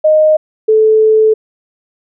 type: tone pair in turn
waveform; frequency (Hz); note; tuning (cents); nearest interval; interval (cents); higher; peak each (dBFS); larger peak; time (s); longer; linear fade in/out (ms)
sine; 619 / 436.1; D#5 / A4; -9 / -15; tritone; 606; first; -5; neither; 0.04-0.37 / 0.68-1.34; second; 10
effects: none